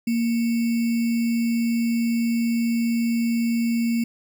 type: tone with sample-and-hold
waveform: sine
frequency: 232.3 Hz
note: A#3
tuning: 6 cents flat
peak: -19 dBFS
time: 0.07-4.04 s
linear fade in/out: 5 ms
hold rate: 2450 Hz
effects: none